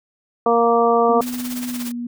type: harmonic tone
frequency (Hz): 233.5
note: A#3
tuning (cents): +3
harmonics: 1 / 2 / 3 / 4 / 5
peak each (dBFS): -23 / -16 / -18 / -23 / -20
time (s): 0.46-1.21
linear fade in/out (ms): 2
type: tone with pitch glide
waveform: sine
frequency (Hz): 247.1 to 239.8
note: B3 to A#3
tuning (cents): +1 to +49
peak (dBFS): -24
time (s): 1.09-2.07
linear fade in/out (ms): 5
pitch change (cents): -52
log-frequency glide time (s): 1.69-1.89
type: noise with tremolo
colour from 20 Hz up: white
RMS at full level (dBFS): -30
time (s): 1.21-1.92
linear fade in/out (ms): 10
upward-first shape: sine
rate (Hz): 17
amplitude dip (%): 65
effects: none